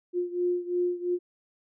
sine beating tone pair, 354 / 356.9 Hz, F4 / F4, +23 / +38 cents, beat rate 2.9 Hz, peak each -27 / -30 dBFS, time 0.13-1.19 s, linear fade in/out 50 ms, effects none

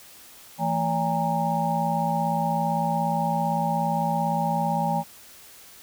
sine tone cluster, 166.2 / 223.7 / 572 / 812 / 928 Hz, E3 / A3 / D5 / G#5 / A#5, +15 / +29 / -46 / -39 / -8 cents, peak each -27 / -31 / -32 / -25 / -30 dBFS, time 0.58-5.04 s, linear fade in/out 50 ms, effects white hiss -48 dBFS RMS until 5.82 s

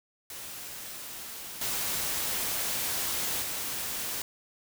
white noise with level steps, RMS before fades -41 / -31 / -34 dBFS, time 0.3-4.22 s, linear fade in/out 2 ms, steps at 1.61 / 3.42 s, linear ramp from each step 5 ms, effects none

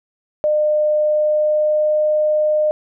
sine tone with pitch glide, 605 to 609.2 Hz, D#5 to D#5, -49 to -37 cents, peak -13 dBFS, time 0.44-2.71 s, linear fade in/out 0 ms, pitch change +12 cents, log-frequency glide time 0.95-2.01 s, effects none

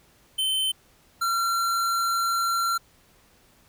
square tone pair in turn, 3078 / 1366.3 Hz, G7 / F6, -32 / -38 cents, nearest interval octave + major second, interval 1406 cents, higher first, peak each -23 dBFS, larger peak neither, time 0.38-0.72 / 1.21-2.78 s, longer second, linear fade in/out 10 ms, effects pink hiss -59 dBFS RMS until 3.68 s

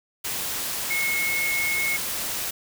sine tone in noise, 2177 Hz, C#7, 32 cents flat, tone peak -23 dBFS, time 0.9-1.97 s, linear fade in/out 10 ms, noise white, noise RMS -29 dBFS, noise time 0.24-2.51 s, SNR +3 dB, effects none

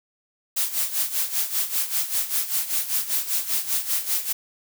blue noise with tremolo, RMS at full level -22 dBFS, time 0.56-4.33 s, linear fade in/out 10 ms, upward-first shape sine, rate 5.1 Hz, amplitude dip 75%, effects none

